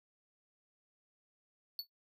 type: tone with exponential decay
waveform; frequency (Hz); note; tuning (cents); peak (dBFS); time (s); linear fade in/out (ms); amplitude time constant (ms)
square; 4441; C#8; +2; -33; 1.79-1.87; 1; 16
effects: noise-tail reverb RT60 0.1 s tail -20 dB re dry